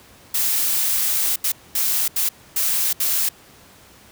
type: noise bursts at uneven times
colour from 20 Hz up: blue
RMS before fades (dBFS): -20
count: 6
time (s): 0.34-1.36 / 1.44-1.52 / 1.75-2.08 / 2.16-2.29 / 2.56-2.93 / 3-3.29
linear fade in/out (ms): 5
effects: pink hiss -48 dBFS RMS until 4.11 s + high-pass 60 Hz 12 dB/octave